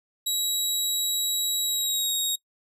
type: tone with pitch glide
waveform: 20% pulse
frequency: 3871 to 3765 Hz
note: B7 to A#7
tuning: -35 to +16 cents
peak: -18 dBFS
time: 0.26-2.36 s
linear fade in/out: 10 ms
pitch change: -49 cents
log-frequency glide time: 1.64-2.13 s
effects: noise-tail reverb RT60 0.1 s tail -23 dB re dry